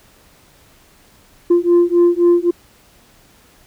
sine beating tone pair, 345.6 / 349.4 Hz, F4 / F4, -18 / +1 cents, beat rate 3.8 Hz, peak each -11 dBFS, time 1.5-2.51 s, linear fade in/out 10 ms, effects tanh soft clip ceiling -6 dBFS + pink hiss -50 dBFS RMS until 3.66 s

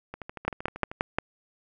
two click trains, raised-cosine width 0.5 ms, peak -22 / -9 dBFS, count 11 / 5, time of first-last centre 0.14-0.915 / 0.48-1.185 s, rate 12.9 / 5.67 Hz, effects none

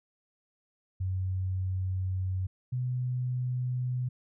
sine tone pair in turn, 93.4 / 125.54 Hz, F#2 / B2, +17 / +29 cents, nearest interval perfect fourth, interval 512 cents, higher second, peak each -28 dBFS, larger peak neither, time 1-2.47 / 2.72-4.09 s, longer first, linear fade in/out 10 ms, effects none

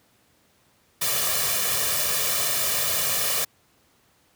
white noise with comb filter, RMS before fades -24 dBFS, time 1.01-3.45 s, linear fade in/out 10 ms, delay 1.7 ms, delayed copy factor +0.7, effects pink hiss -62 dBFS RMS until 4.35 s + high-pass 80 Hz 12 dB/octave

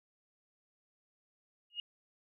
sine tone with exponential growth, 2862 Hz, F7, 42 cents sharp, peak -32 dBFS, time 1.7-1.8 s, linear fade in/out 2 ms, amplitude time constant 20 ms, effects none

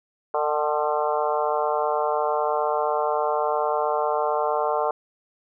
harmonic tone with a mistuned harmonic, 150.5 Hz, D3, 43 cents sharp, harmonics 3 / 4 / 5 / 6 / 7 / 8 / 9, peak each -27 / -26 / -27 / -29 / -29 / -33 / -35 dBFS, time 0.34-4.91 s, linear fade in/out 2 ms, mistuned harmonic 6, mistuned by -47 cents, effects none

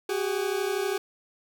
40% pulse tone pair together, 376 / 408.4 Hz, F#4 / G#4, +28 / -29 cents, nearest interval minor second, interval 143 cents, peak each -28 dBFS, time 0.09-0.98 s, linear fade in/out 5 ms, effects 9-bit

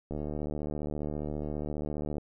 click train, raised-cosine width 2 ms, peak -22 dBFS, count 156, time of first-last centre 0.11-2.182 s, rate 74.8 Hz, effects none

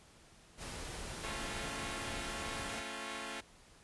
pink noise, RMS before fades -44 dBFS, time 0.57-2.83 s, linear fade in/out 50 ms
5% pulse chord, A augmented, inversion none, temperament equal with one note detuned, 220 / 274.6 / 349.2 Hz, A3 / C#4 / E#4, 0 / -16 / 0 cents, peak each -34 dBFS, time 1.23-3.41 s, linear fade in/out 10 ms
effects pink hiss -61 dBFS RMS until 3.83 s + resampled to 24000 Hz

